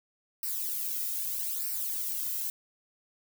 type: noise with flanger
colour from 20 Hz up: violet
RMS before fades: -33 dBFS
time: 0.43-2.5 s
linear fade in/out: 2 ms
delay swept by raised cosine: 0.29 to 1.79 ms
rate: 0.8 Hz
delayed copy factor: -0.7
effects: none